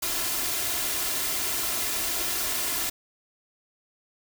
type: noise with comb filter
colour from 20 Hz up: white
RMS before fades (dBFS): -28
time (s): 0.02-2.9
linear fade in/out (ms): 10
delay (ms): 2.9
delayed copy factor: +0.55
effects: none